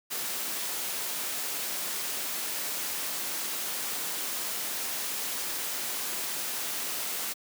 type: noise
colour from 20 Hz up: white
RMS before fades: -33 dBFS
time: 0.1-7.34 s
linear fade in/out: 20 ms
effects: high-pass 200 Hz 12 dB/octave